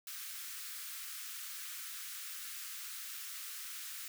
white high-pass noise, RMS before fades -45 dBFS, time 0.07-4.08 s, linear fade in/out 2 ms, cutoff 1200 Hz, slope 48 dB/octave, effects none

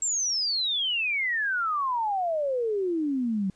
sine exponential sweep, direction down, 7630 to 185 Hz, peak -24 dBFS, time 0.02-3.5 s, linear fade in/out 2 ms, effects pink hiss -64 dBFS RMS until 3.55 s + resampled to 22050 Hz

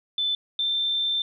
sine tone pair in turn, 3520 / 3565 Hz, A7 / A7, 0 / +22 cents, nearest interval unison, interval 22 cents, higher second, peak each -22 dBFS, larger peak neither, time 0.18-0.35 / 0.59-1.22 s, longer second, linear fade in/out 2 ms, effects none

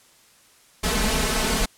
pink noise with comb filter, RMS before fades -22 dBFS, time 0.83-1.66 s, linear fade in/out 10 ms, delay 4.6 ms, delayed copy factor +0.95, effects white hiss -55 dBFS RMS until 1.77 s + low-pass 11000 Hz 12 dB/octave

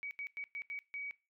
sine tone bursts at uneven times, 2265 Hz, C#7, 37 cents sharp, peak -39 dBFS, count 6, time 0.03-0.11 / 0.19-0.27 / 0.37-0.44 / 0.55-0.62 / 0.7-0.79 / 0.94-1.11 s, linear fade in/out 0 ms, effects noise-tail reverb RT60 0.3 s tail -20 dB re dry

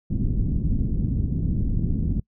pink low-pass noise, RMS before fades -23 dBFS, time 0.1-2.2 s, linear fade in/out 5 ms, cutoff 250 Hz, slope 24 dB/octave, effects noise-tail reverb RT60 0.1 s tail -25 dB re dry

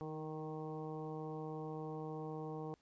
harmonic tone with a mistuned harmonic, 155.56 Hz, D#3, in tune, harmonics 1 / 2 / 3 / 4 / 5 / 6 / 7, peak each -46 / -48 / -46 / -57 / -51 / -56 / -56 dBFS, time 0.01-2.74 s, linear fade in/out 0 ms, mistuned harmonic 2, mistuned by +19 cents, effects pink hiss -75 dBFS RMS until 2.81 s + resampled to 16000 Hz

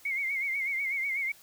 sine tone with vibrato, 2168 Hz, C#7, 39 cents flat, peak -28 dBFS, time 0.05-1.32 s, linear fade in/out 5 ms, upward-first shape sine, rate 8.1 Hz, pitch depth 75 cents each way, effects white hiss -56 dBFS RMS until 1.42 s

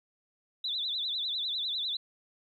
sine tone with vibrato, 3729 Hz, A#7, in tune, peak -30 dBFS, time 0.64-1.97 s, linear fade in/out 5 ms, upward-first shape sine, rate 10 Hz, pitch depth 140 cents each way, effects 11-bit

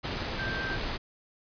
sine tone in noise, 1568 Hz, G6, in tune, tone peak -33 dBFS, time 0.38-0.77 s, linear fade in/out 20 ms, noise pink, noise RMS -33 dBFS, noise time 0.03-0.98 s, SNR -3 dB, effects resampled to 11025 Hz

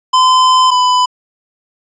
square tone pair in turn, 1023 / 1000.2 Hz, C6 / B5, -39 / +22 cents, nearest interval unison, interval 39 cents, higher first, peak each -7 / -9 dBFS, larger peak first, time 0.13-0.71 / 0.71-1.06 s, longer first, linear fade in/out 10 ms, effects resampled to 16000 Hz + 8-bit

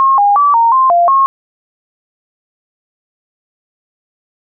sine tone with pitch steps, 1077 / 813 / 1153 / 924 / 1050 / 693 / 1083 Hz, C6 / G#5 / D6 / A#5 / C6 / F5 / C#6, +50 / -37 / -32 / -16 / +6 / -14 / -41 cents, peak -6 dBFS, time 0-1.26 s, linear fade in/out 0 ms, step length 180 ms, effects none

